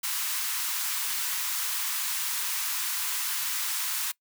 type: high-pass noise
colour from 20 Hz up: white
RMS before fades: -30 dBFS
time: 0.03-4.12 s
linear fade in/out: 10 ms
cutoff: 910 Hz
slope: 48 dB/octave
effects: noise-tail reverb RT60 0.1 s tail -22 dB re dry